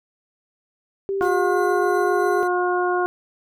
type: tone with pitch glide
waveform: sine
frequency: 392 to 406.3 Hz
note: G4 to G#4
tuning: 0 to -38 cents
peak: -21 dBFS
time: 1.09-2.43 s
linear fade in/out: 0 ms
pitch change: +62 cents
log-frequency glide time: 1.25-1.6 s
type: harmonic tone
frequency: 358.9 Hz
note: F4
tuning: 47 cents sharp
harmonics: 1 / 2 / 3 / 4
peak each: -21 / -24 / -26 / -27 dBFS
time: 1.21-3.06 s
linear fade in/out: 0 ms
type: noise with exponential decay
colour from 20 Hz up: pink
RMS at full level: -40 dBFS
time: 1.22-1.5 s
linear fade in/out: 1 ms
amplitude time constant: 60 ms
type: tone with tremolo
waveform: 10% pulse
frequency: 2027 Hz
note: B6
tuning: 45 cents sharp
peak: -31 dBFS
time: 1.24-2.48 s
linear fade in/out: 10 ms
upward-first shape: triangle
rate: 3.1 Hz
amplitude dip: 35%
effects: none

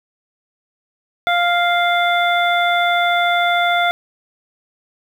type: harmonic tone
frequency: 698.5 Hz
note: F5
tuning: in tune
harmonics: 1 / 2 / 3 / 5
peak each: -16 / -19 / -21 / -23 dBFS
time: 1.27-3.91 s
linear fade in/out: 0 ms
effects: 7-bit

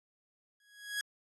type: tone with exponential growth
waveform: sawtooth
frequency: 1661.2 Hz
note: G#6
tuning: in tune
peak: -27 dBFS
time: 0.6-1.01 s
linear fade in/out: 2 ms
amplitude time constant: 89 ms
effects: AAC 32 kbps

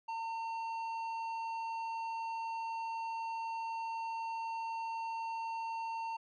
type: tone with tanh clipping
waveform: sine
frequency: 908 Hz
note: A#5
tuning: 46 cents flat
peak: -38 dBFS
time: 0.08-6.17 s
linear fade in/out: 10 ms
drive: 9 dB
effects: none

